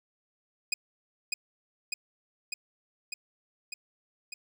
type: tone with echo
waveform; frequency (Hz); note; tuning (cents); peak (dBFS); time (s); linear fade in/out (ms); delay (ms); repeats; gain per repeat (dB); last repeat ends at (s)
20% pulse; 2489; D#7; 0; -20; 0.72-0.74; 5; 600; 6; -2; 4.34
effects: none